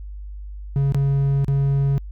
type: tone with dropouts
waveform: triangle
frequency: 138.59 Hz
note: C#3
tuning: in tune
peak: -14 dBFS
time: 0.76-1.98 s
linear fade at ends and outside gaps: 0 ms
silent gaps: 0.922-0.946 / 1.445-1.482 s
effects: added 50 Hz sine -31 dBFS peak until 2.11 s